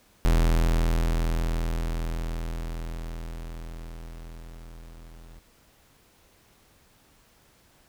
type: tone with level ramp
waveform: 45% pulse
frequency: 41.31 Hz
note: E1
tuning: 4 cents sharp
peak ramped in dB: -17 to -45 dBFS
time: 0.25-5.39 s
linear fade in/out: 0 ms
effects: pink hiss -60 dBFS RMS until 7.88 s